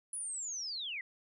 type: linear sweep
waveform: sine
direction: down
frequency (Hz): 10100 to 1930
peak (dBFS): -37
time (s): 0.13-1.01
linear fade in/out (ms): 2
effects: none